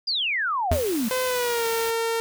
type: exponential sweep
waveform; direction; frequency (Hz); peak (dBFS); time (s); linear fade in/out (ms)
sine; down; 5000 to 207.7; -22; 0.07-1.09; 10
type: tone with exponential decay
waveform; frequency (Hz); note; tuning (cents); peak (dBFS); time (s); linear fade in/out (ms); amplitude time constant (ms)
square; 83; E2; +12; -17; 0.71-0.88; 5; 36
type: noise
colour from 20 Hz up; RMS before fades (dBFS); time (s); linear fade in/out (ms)
white; -34; 0.72-1.91; 10
type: tone with pitch glide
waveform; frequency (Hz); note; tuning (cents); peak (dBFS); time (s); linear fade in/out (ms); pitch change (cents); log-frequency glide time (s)
sawtooth; 510 to 457; C5 to A#4; -44 to -34; -19; 1.11-2.2; 0; -190; 1.25-1.67
effects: none